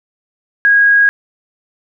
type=tone; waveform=sine; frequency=1643 Hz; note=G#6; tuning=19 cents flat; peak=-6 dBFS; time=0.65-1.09 s; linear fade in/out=0 ms; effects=none